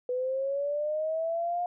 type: linear sweep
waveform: sine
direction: up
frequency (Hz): 493.9 to 713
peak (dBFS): -27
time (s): 0.09-1.66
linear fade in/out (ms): 2
effects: none